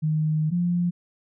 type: tone pair in turn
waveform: sine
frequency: 155 / 175.06 Hz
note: D#3 / F3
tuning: -6 / +4 cents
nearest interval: major second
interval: 210 cents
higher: second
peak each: -20 dBFS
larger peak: neither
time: 0.02-0.51 / 0.51-0.91 s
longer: first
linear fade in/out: 20 ms
effects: none